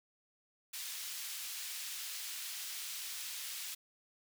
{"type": "high-pass noise", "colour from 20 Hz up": "pink", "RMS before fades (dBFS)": -43, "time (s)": [0.73, 3.75], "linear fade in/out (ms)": 10, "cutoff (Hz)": 2900, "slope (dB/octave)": 12, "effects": []}